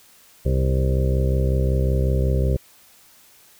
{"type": "harmonic tone with a mistuned harmonic", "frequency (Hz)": 65.41, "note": "C2", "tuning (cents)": 0, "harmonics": [1, 2, 3, 4, 5, 6, 7, 8, 9], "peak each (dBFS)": [-19, -22, -30, -37, -36, -29, -35, -30, -37], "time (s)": [0.45, 2.57], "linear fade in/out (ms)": 10, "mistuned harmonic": 7, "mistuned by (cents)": 36, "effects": ["white hiss -52 dBFS RMS until 3.59 s"]}